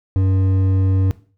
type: tone with hard clipping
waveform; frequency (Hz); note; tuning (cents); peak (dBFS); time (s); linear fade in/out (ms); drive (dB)
sine; 95.1; F#2; +48; -15; 0.16-1.11; 0; 8
effects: noise-tail reverb RT60 0.4 s tail -17 dB re dry